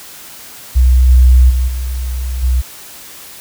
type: tone with level steps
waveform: sine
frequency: 63 Hz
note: B1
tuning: 35 cents sharp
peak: -5 / -3 / -10 / -16 / -9 dBFS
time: 0.75-2.62 s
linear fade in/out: 20 ms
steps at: 1.08 / 1.49 / 1.67 / 2.42 s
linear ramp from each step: 20 ms
effects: white hiss -34 dBFS RMS until 3.4 s